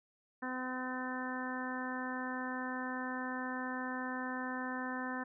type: harmonic tone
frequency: 255.1 Hz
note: C4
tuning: 44 cents flat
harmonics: 1 / 2 / 3 / 4 / 5 / 6 / 7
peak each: -40 / -47 / -46 / -44 / -49 / -45 / -44 dBFS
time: 0.42-5.24 s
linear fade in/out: 10 ms
effects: none